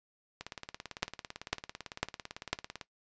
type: two click trains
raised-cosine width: 0.2 ms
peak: -11 / -23 dBFS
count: 4 / 44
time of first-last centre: 1.03-2.53 / 0.41-2.812 s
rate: 2 / 17.9 Hz
effects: noise-tail reverb RT60 0.1 s tail -17 dB re dry + resampled to 16000 Hz